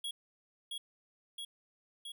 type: tone with echo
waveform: square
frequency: 3322 Hz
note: G#7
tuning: in tune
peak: -37 dBFS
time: 0.04-0.11 s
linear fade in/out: 5 ms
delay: 670 ms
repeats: 3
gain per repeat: -2 dB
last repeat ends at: 2.12 s
effects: none